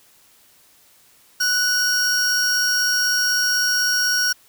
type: tone pair together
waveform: 45% pulse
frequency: 1480 / 5588 Hz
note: F#6 / F8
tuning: 0 / 0 cents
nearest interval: octave + major seventh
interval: 2300 cents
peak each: -20 dBFS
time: 1.4-4.33 s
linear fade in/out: 10 ms
effects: white hiss -54 dBFS RMS until 4.48 s